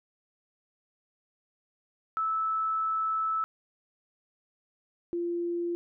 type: tone pair in turn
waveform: sine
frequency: 1309 / 344.9 Hz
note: E6 / F4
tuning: -13 / -22 cents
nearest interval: octave + major seventh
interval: 2309 cents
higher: first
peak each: -26 / -28 dBFS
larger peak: first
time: 2.17-3.44 / 5.13-5.75 s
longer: first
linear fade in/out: 0 ms
effects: none